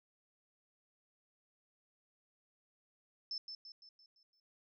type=tone with echo; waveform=sine; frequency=5274 Hz; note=E8; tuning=in tune; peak=-38 dBFS; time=3.31-3.38 s; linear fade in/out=2 ms; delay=170 ms; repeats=6; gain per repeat=-6 dB; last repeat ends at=4.4 s; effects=none